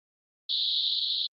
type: band-pass noise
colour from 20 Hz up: pink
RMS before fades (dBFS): -28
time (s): 0.49-1.27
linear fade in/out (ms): 10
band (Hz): 3400 to 4300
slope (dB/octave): 96
effects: Opus 48 kbps